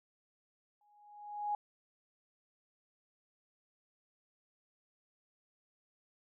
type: tone with exponential growth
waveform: sine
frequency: 830 Hz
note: G#5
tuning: 1 cent flat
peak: -30 dBFS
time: 0.81-1.55 s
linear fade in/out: 2 ms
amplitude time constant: 160 ms
effects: none